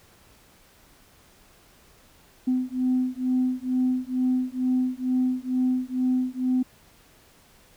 sine beating tone pair, 253.6 / 255.8 Hz, B3 / C4, +46 / -39 cents, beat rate 2.2 Hz, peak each -24 dBFS, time 2.47-6.63 s, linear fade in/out 10 ms, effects tanh soft clip ceiling -15 dBFS + pink hiss -56 dBFS RMS until 7.76 s

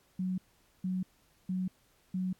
sine tone bursts, 185 Hz, F#3, in tune, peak -30 dBFS, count 4, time 0.19-2.33 s, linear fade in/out 5 ms, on 190 ms, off 460 ms, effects pink hiss -68 dBFS RMS until 2.39 s + AAC 64 kbps

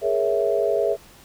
sine chord, A# half-diminished seventh, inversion third, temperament equal, 415.3 / 466.2 / 554.4 / 659.3 Hz, G#4 / A#4 / C#5 / E5, 0 / 0 / 0 / 0 cents, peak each -23 / -25 / -25 / -23 dBFS, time 0.01-0.97 s, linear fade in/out 50 ms, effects pink hiss -49 dBFS RMS until 1.24 s

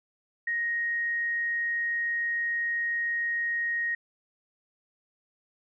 sine tone, 1873 Hz, A#6, 8 cents sharp, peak -26 dBFS, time 0.47-3.95 s, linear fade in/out 5 ms, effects none

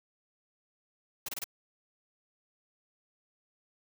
white noise bursts, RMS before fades -37 dBFS, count 4, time 1.26-1.442 s, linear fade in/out 5 ms, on 26 ms, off 26 ms, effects none

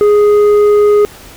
triangle tone with tanh clipping, 415.3 Hz, G#4, in tune, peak -6 dBFS, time 0.01-1.05 s, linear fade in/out 0 ms, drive 10 dB, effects pink hiss -35 dBFS RMS until 1.36 s

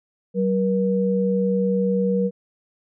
sine tone pair together, 190 / 478.8 Hz, F#3 / A#4, +46 / +46 cents, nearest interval octave + major third, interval 1600 cents, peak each -20 / -21 dBFS, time 0.34-2.31 s, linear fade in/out 50 ms, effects none

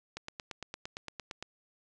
click train, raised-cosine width 0.2 ms, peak -22 dBFS, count 12, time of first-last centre 0.17-1.426 s, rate 8.76 Hz, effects resampled to 22050 Hz

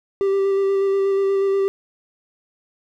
triangle tone with vibrato, 392 Hz, G4, in tune, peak -14 dBFS, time 0.21-1.68 s, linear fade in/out 0 ms, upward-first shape square, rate 8.3 Hz, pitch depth 11 cents each way, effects none

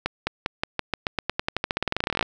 accelerating click train, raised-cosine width 0.3 ms, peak -7 dBFS, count 29, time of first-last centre 0.06-2.227 s, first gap 210 ms, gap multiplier 0.91, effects none

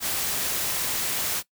white noise, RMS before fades -27 dBFS, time 0-1.43 s, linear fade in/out 50 ms, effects noise-tail reverb RT60 0.1 s tail -19 dB re dry

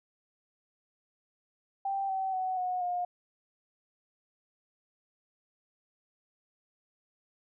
sine tone with pitch steps, 784 / 765.7 / 747.7 / 730.2 / 713.1 Hz, G5 / G5 / F#5 / F#5 / F5, 0 / -41 / +18 / -23 / +36 cents, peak -29 dBFS, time 1.85-3.05 s, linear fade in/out 5 ms, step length 240 ms, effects none

